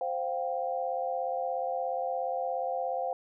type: chord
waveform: sine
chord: C suspended fourth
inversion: none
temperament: equal with one note detuned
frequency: 523.3 / 707 / 784 Hz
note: C5 / F5 / G5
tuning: 0 / +21 / 0 cents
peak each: -33 / -33 / -35 dBFS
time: 0.01-3.13 s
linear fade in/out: 2 ms
effects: none